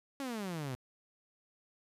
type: exponential sweep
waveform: sawtooth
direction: down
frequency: 283.2 to 122.6 Hz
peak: -33 dBFS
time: 0.2-0.75 s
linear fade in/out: 0 ms
effects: resampled to 32000 Hz